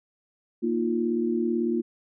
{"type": "chord", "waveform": "sine", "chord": "Bb suspended fourth", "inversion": "none", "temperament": "equal", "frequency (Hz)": [233.1, 311.1, 349.2], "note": ["Bb3", "Eb4", "F4"], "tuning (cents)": [0, 0, 0], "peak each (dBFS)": [-26, -31, -26], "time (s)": [0.62, 1.82], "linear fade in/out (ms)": 20, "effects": []}